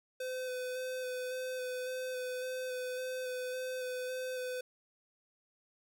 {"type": "tone with vibrato", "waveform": "square", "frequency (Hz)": 508, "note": "B4", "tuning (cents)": 49, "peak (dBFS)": -37, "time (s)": [0.2, 4.61], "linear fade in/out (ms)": 5, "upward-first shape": "square", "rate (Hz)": 1.8, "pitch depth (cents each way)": 13, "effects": []}